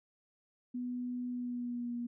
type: tone with pitch glide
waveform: sine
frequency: 246.9 to 239.3 Hz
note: B3 to A#3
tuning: 0 to +46 cents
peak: -35 dBFS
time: 0.74-2.07 s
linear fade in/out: 10 ms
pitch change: -54 cents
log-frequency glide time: 1.29-1.96 s
effects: none